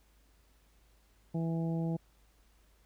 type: harmonic tone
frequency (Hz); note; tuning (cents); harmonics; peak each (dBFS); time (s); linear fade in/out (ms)
164.81; E3; 0; 1 / 2 / 3 / 4 / 5; -31 / -39 / -44 / -46 / -49; 1.34-1.97; 10
effects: added 52 Hz sine -64 dBFS peak until 2.85 s + pink hiss -70 dBFS RMS until 2.85 s